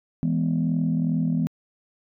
sine chord, E major, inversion none, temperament equal, 164.81 / 207.7 / 246.9 Hz, E3 / G#3 / B3, 0 / 0 / 0 cents, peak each -22 / -28 / -24 dBFS, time 0.23-1.47 s, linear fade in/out 0 ms, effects tanh soft clip ceiling -14 dBFS

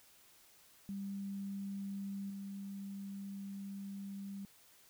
sine tone with level steps, 197.6 Hz, G3, 14 cents sharp, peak -39 / -42 dBFS, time 0.89-4.45 s, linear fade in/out 0 ms, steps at 2.3 s, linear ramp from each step 2 ms, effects white hiss -64 dBFS RMS until 4.89 s

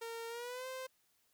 sawtooth tone with pitch glide, 460 to 519.3 Hz, A#4 to C5, -23 to -13 cents, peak -38 dBFS, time 0.01-0.87 s, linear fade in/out 10 ms, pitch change +210 cents, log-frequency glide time 0.28-0.67 s, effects white hiss -75 dBFS RMS until 1.33 s

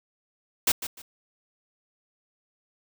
white noise with echo, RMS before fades -21 dBFS, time 0.67-0.72 s, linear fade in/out 5 ms, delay 150 ms, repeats 2, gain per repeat -12 dB, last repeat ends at 1.02 s, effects none

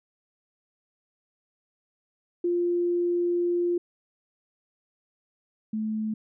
sine tone pair in turn, 349.2 / 217.1 Hz, F4 / A3, 0 / -23 cents, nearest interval minor sixth, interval 823 cents, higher first, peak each -22 / -26 dBFS, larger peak first, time 2.44-3.78 / 5.73-6.14 s, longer first, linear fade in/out 5 ms, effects none

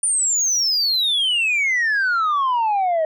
sine exponential sweep, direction down, 9397 to 620 Hz, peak -14 dBFS, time 0.03-3.05 s, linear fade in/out 2 ms, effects tanh soft clip ceiling -15 dBFS

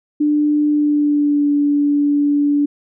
sine tone with pitch glide, 297.2 to 289.4 Hz, D4 to D4, +21 to -25 cents, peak -12 dBFS, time 0.2-2.66 s, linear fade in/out 10 ms, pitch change -46 cents, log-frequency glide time 0.69-1.5 s, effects none

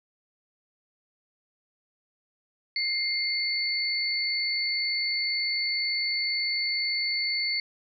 sine tone pair together, 2109 / 4469 Hz, C7 / C#8, +13 / +13 cents, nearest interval octave + minor second, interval 1300 cents, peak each -29 / -27 dBFS, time 2.76-7.6 s, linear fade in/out 2 ms, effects none

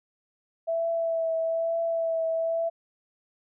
sine tone with vibrato, 659.3 Hz, E5, in tune, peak -24 dBFS, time 0.67-2.7 s, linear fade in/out 20 ms, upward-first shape triangle, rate 1.1 Hz, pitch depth 23 cents each way, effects none

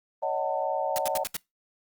sine chord, D# half-diminished seventh, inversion third, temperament just, 560 / 622.3 / 746.7 / 896 Hz, C#5 / D#5 / F#5 / A5, +18 / 0 / +16 / +31 cents, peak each -31 dBFS, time 0.22-1.24 s, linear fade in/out 10 ms
white noise bursts, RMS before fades -31 dBFS, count 5, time 0.96-1.367 s, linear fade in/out 0 ms, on 23 ms, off 73 ms
effects noise-tail reverb RT60 0.2 s tail -24 dB re dry + Opus 24 kbps

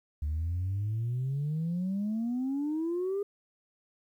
sine exponential sweep, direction up, 72.6 to 410 Hz, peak -27 dBFS, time 0.22-3.23 s, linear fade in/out 5 ms, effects tanh soft clip ceiling -26 dBFS + 11-bit

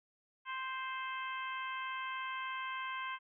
harmonic tone, 523.3 Hz, C5, in tune, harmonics 2 / 3 / 4 / 5 / 6, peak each -40 / -44 / -46 / -48 / -50 dBFS, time 0.45-3.19 s, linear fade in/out 50 ms, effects none

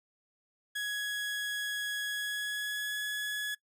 30% pulse tone with pitch glide, 1671 to 1690.4 Hz, G#6 to G#6, +10 to +30 cents, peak -30 dBFS, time 0.75-3.55 s, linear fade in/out 10 ms, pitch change +20 cents, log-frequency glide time 2.06-2.98 s, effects noise-tail reverb RT60 0.1 s tail -22 dB re dry

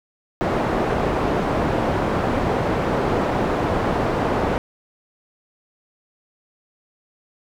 white low-pass noise, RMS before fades -21 dBFS, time 0.41-4.58 s, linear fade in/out 0 ms, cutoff 730 Hz, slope 12 dB/octave, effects none

